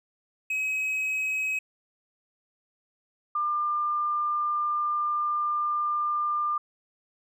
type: tone pair in turn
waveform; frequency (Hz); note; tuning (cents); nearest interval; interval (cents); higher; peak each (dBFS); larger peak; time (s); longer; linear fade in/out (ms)
triangle / sine; 2546 / 1197.7; D#7 / D6; +39 / +34; octave + minor second; 1305; first; -24; neither; 0.5-1.59 / 3.35-6.58; second; 5
effects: none